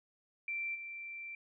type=tone with level steps; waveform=sine; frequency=2349 Hz; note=D7; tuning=in tune; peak=-35 / -42 dBFS; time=0.48-1.35 s; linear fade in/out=2 ms; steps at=0.74 s; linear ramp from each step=20 ms; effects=none